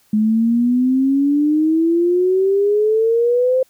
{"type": "exponential sweep", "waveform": "sine", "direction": "up", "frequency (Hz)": [211.2, 523.3], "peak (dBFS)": -12, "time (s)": [0.13, 3.63], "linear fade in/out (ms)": 5, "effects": ["white hiss -57 dBFS RMS until 3.69 s"]}